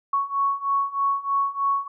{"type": "beating tone pair", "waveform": "sine", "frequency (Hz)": [1108.7, 1111.9], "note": ["C#6", "C#6"], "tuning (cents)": [0, 5], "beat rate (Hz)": 3.2, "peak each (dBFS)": [-25, -23], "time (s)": [0.13, 1.88], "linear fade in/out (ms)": 5, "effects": []}